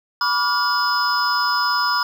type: tone cluster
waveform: triangle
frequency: 983 / 1160 / 1421 / 5080 Hz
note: B5 / D6 / F6 / D#8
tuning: -8 / -22 / +30 / +35 cents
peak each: -21 dBFS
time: 0.21-2.03 s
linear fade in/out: 2 ms
effects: none